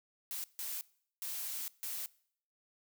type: noise bursts at uneven times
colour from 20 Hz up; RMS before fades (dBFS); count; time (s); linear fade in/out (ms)
blue; -40; 4; 0.31-0.44 / 0.59-0.81 / 1.22-1.68 / 1.83-2.06; 0
effects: noise-tail reverb RT60 0.6 s tail -22 dB re dry